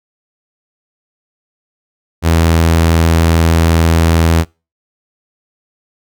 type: tone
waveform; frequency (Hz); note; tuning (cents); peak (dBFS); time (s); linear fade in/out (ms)
sawtooth; 82.41; E2; 0; -4; 2.22-4.45; 50
effects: noise-tail reverb RT60 0.3 s tail -26 dB re dry